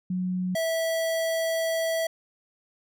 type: tone pair in turn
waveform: sine / square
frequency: 182.9 / 654.2 Hz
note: F#3 / E5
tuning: -20 / -13 cents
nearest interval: octave + minor seventh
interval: 2207 cents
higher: second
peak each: -25 dBFS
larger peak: neither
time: 0.1-0.55 / 0.55-2.07 s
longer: second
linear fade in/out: 5 ms
effects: none